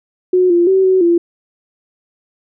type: tone with pitch steps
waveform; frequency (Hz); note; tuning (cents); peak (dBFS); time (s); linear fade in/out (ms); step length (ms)
sine; 365.6 / 346.1 / 381.4 / 375.1 / 342.3; F#4 / F4 / G4 / F#4 / F4; -21 / -16 / -47 / +24 / -35; -8; 0.33-1.18; 5; 170
effects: none